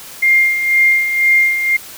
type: tone with tremolo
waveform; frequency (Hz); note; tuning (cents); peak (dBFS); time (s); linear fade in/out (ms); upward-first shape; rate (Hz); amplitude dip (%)
sine; 2114; C7; +17; -7; 0.22-1.77; 10; sine; 2; 60
effects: white hiss -34 dBFS RMS until 1.97 s